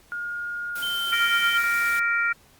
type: tone with pitch glide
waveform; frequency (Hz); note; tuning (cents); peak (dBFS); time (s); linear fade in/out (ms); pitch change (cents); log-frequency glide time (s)
sine; 1424 to 1389.9; F6 to F6; +33 to -9; -28; 0.12-1.64; 0; -42; 0.75-1.08
type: noise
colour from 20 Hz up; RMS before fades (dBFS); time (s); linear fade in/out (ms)
white; -37; 0.75-2; 10
type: tone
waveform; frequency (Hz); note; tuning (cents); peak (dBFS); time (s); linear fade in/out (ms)
sine; 3102; G7; -19; -26; 0.82-1.58; 10
type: harmonic tone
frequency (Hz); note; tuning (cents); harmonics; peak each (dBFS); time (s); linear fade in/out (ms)
466.2; A#4; 0; 3 / 4 / 5; -22 / -28 / -27; 1.12-2.33; 10
effects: pink hiss -56 dBFS RMS until 2.59 s + Opus 48 kbps